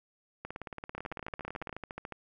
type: two click trains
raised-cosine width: 0.5 ms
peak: -24 / -24 dBFS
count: 24 / 17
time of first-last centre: 0.45-1.728 / 0.98-2.123 s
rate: 18 / 14 Hz
effects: none